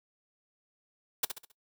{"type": "noise with echo", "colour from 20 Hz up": "white", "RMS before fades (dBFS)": -27, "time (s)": [1.23, 1.25], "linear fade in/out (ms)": 5, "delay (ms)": 67, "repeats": 4, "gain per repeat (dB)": -8, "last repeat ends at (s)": 1.518, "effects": ["noise-tail reverb RT60 0.1 s tail -20 dB re dry"]}